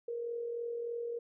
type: tone with amplitude modulation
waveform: sine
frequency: 470.4 Hz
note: A#4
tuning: 16 cents sharp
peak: -33 dBFS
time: 0.08-1.19 s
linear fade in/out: 5 ms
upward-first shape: sine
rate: 43.3 Hz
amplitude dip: 45%
effects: none